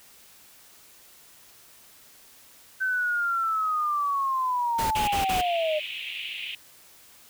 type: linear sweep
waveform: sine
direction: down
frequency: 1540 to 601 Hz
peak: -23 dBFS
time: 2.8-5.8 s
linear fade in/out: 20 ms
type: noise bursts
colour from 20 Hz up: pink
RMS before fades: -31 dBFS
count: 4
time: 4.78-5.417 s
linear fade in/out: 10 ms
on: 130 ms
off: 39 ms
type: band-pass noise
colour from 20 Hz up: white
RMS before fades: -35 dBFS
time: 4.95-6.55 s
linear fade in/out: 2 ms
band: 2400 to 3100 Hz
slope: 48 dB/octave
effects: white hiss -53 dBFS RMS until 7.29 s